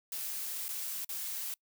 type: noise with dropouts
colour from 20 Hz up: blue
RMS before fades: -38 dBFS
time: 0.12-1.54 s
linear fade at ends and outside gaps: 2 ms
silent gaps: 0.683-0.689 / 1.047-1.091 s
effects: noise-tail reverb RT60 0.1 s tail -26 dB re dry